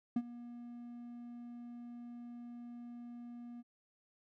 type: tone with ADSR envelope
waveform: triangle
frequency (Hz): 239.3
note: A#3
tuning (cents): +46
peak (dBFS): -26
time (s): 0.16-3.63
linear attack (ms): 5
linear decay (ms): 51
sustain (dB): -18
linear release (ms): 33
effects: none